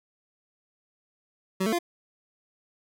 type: tone with pitch steps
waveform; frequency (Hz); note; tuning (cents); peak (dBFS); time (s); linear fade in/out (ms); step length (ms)
25% pulse; 189.1 / 221.4 / 346.9; F#3 / A3 / F4; +38 / +11 / -12; -20; 1.6-1.789; 10; 63
effects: none